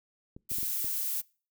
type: clicks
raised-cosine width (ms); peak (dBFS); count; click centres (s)
3; -32; 5; 0.365 / 0.517 / 0.585 / 0.63 / 0.845
type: noise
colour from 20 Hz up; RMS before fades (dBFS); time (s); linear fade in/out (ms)
violet; -32; 0.49-1.22; 20
effects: noise-tail reverb RT60 0.4 s tail -25 dB re dry